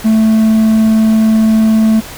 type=tone; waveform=triangle; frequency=220 Hz; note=A3; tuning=in tune; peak=-4 dBFS; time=0.04-2.01 s; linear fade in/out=20 ms; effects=pink hiss -29 dBFS RMS until 2.17 s